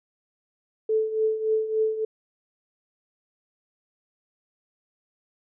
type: tone with tremolo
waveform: sine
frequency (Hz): 437.6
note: A4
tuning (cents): -9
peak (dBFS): -18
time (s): 0.89-2.05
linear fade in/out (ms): 5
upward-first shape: triangle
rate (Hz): 3.5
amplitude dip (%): 75
effects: none